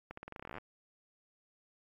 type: accelerating click train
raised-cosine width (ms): 0.5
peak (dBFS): -29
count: 18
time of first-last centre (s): 0.11-0.583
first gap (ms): 64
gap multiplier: 0.88
effects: AAC 64 kbps